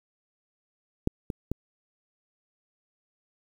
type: clicks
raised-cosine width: 3 ms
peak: -10 / -18 / -15 dBFS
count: 3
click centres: 1.074 / 1.302 / 1.516 s
effects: 8-bit